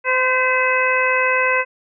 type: harmonic tone with a mistuned harmonic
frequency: 514 Hz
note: C5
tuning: 31 cents flat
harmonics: 1 / 2 / 3 / 4 / 5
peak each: -21 / -21 / -21 / -21 / -21 dBFS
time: 0.04-1.65 s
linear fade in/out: 50 ms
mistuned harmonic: 4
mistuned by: -24 cents
effects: none